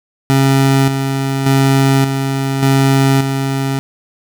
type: tone with tremolo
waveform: 25% pulse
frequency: 135.7 Hz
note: C#3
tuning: 36 cents flat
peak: -5 dBFS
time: 0.3-3.79 s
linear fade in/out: 0 ms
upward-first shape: square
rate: 0.86 Hz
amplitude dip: 50%
effects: none